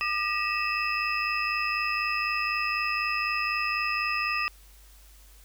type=tone cluster; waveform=sine; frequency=1205 / 1916 / 2546 / 2650 / 5070 Hz; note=D6 / A#6 / D#7 / E7 / D#8; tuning=+44 / +47 / +39 / +9 / +32 cents; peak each=-30 / -35 / -32 / -30 / -36 dBFS; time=0.01-4.48 s; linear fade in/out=0 ms; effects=added 50 Hz sine -51 dBFS peak until 5.44 s + white hiss -57 dBFS RMS until 5.44 s